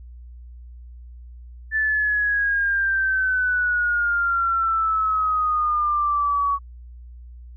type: exponential sweep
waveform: sine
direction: down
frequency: 1760 to 1121 Hz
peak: -18 dBFS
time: 1.71-6.59 s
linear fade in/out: 50 ms
effects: added 60 Hz sine -38 dBFS peak until 7.56 s